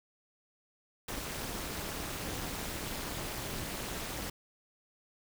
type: noise with amplitude modulation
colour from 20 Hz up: pink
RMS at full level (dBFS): -35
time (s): 1.08-4.3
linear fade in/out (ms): 5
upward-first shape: sine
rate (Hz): 242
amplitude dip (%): 85
effects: none